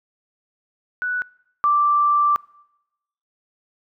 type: tone pair in turn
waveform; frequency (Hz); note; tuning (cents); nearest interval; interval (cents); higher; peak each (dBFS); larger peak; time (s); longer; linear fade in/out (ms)
sine; 1480 / 1173.5; F#6 / D6; 0 / -2; major third; 402; first; -21 / -14; second; 1.02-1.22 / 1.64-2.36; second; 0
effects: noise-tail reverb RT60 0.9 s tail -24 dB re dry